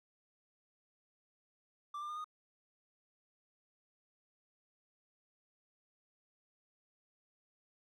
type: tone with pitch steps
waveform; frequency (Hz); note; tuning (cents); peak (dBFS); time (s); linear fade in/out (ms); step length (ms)
triangle; 1174.7 / 1194.5 / 1214.7 / 1235.2; D6 / D6 / D#6 / D#6; 0 / +29 / -42 / -13; -38; 1.94-2.244; 5; 76
effects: none